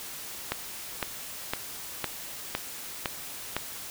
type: click train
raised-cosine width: 0.3 ms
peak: -11 dBFS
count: 7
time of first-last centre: 0.52-3.566 s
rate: 1.97 Hz
effects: white hiss -40 dBFS RMS until 3.9 s